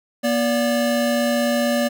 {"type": "tone pair together", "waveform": "square", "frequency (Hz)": [240.3, 579.2], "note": ["B3", "D5"], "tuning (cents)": [-47, -24], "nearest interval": "octave + minor third", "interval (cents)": 1523, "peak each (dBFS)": -21, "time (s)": [0.23, 1.89], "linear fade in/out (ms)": 20, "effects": []}